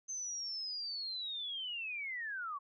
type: linear sweep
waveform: sine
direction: down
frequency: 6272 to 1087 Hz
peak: -38 dBFS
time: 0.08-2.59 s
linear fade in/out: 20 ms
effects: none